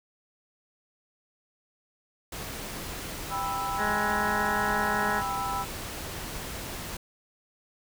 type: noise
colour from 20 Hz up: pink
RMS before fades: -37 dBFS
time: 2.32-6.97 s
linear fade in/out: 5 ms
type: chord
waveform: sine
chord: E minor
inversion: first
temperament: just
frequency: 791.1 / 988.9 / 1318.5 Hz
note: G5 / B5 / E6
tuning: +16 / +2 / 0 cents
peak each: -33 dBFS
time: 3.29-5.66 s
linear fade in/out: 50 ms
type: harmonic tone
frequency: 209.2 Hz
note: G#3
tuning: 13 cents sharp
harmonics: 1 / 2 / 3 / 4 / 5 / 7 / 8 / 9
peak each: -35 / -36 / -37 / -33 / -38 / -33 / -33 / -36 dBFS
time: 3.77-5.23 s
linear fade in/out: 50 ms
effects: none